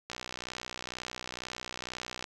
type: click train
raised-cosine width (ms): 0.2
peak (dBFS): -20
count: 134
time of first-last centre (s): 0.1-2.242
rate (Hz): 62.1
effects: none